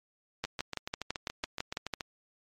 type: two click trains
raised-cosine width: 0.2 ms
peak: -18 / -15 dBFS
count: 12 / 10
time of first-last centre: 0.45-2.008 / 0.44-1.938 s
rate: 7.06 / 6.01 Hz
effects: MP3 64 kbps